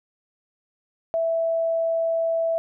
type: tone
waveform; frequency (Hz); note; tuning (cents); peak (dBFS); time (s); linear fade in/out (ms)
sine; 659.3; E5; 0; -20; 1.14-2.58; 0
effects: none